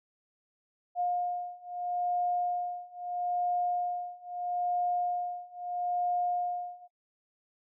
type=beating tone pair; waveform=sine; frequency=711 / 711.77 Hz; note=F5 / F5; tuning=+31 / +33 cents; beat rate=0.77 Hz; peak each=-33 / -32 dBFS; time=0.95-6.88 s; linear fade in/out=50 ms; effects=noise-tail reverb RT60 0.1 s tail -22 dB re dry